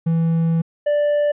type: tone pair in turn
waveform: triangle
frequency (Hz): 164.81 / 587.3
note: E3 / D5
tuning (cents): 0 / 0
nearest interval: octave + minor seventh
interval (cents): 2200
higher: second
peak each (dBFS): -13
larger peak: neither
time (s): 0.06-0.62 / 0.86-1.32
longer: first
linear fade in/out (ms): 10
effects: resampled to 8000 Hz